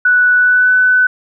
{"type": "tone with pitch glide", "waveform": "sine", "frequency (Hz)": [1480, 1499.8], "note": ["F#6", "F#6"], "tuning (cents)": [0, 23], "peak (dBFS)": -7, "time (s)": [0.05, 1.07], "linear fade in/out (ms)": 5, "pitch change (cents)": 23, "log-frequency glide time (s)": [0.36, 0.7], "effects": []}